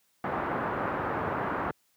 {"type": "low-pass noise", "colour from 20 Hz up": "white", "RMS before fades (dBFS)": -31, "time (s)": [0.24, 1.71], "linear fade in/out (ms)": 2, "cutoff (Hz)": 1400, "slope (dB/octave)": 24, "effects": ["white hiss -70 dBFS RMS until 1.96 s", "high-pass 80 Hz 12 dB/octave"]}